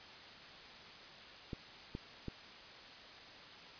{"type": "clicks", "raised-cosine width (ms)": 3, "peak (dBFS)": -28, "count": 3, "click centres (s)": [1.532, 1.951, 2.283], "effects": ["white hiss -53 dBFS RMS until 3.79 s", "resampled to 11025 Hz"]}